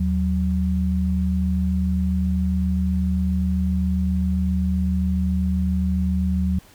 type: tone pair together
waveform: sine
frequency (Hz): 77.86 / 185.4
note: D#2 / F#3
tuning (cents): +2 / +4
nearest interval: octave + minor third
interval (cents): 1502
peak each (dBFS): -21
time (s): 0-6.59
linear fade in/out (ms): 5
effects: pink hiss -51 dBFS RMS until 6.74 s